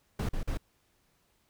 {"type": "noise bursts", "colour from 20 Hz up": "brown", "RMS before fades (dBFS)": -31, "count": 3, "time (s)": [0.19, 0.574], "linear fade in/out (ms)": 5, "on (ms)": 100, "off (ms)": 42, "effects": ["pink hiss -71 dBFS RMS until 1.49 s"]}